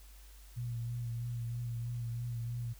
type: tone with vibrato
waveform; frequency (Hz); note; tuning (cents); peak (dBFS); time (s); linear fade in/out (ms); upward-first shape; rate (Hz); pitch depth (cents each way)
sine; 118.7; A#2; +32; -35; 0.56-2.74; 20; sine; 3.1; 30
effects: added 50 Hz sine -52 dBFS peak until 2.79 s + white hiss -61 dBFS RMS until 2.79 s